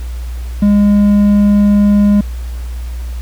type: tone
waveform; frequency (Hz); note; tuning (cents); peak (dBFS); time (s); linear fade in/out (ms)
triangle; 204.8; G#3; -24; -4; 0.62-2.21; 5
effects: added 60 Hz sine -19 dBFS peak until 3.21 s + pink hiss -39 dBFS RMS until 3.21 s